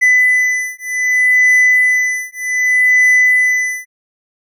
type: beating tone pair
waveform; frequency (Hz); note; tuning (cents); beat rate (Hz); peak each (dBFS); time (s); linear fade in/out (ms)
triangle; 2001 / 2001.65; B6 / B6; +22 / +23; 0.65; -11 / -11; 0.01-3.86; 20
effects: none